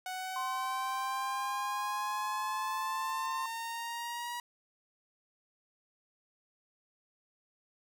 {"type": "exponential sweep", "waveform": "sawtooth", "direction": "up", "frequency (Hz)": [740, 963], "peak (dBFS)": -33, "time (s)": [0.06, 4.4], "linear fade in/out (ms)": 2}
{"type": "tone", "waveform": "sine", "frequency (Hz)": 1046.5, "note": "C6", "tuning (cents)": 0, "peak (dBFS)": -34, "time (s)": [0.36, 3.46], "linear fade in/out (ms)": 2}
{"effects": []}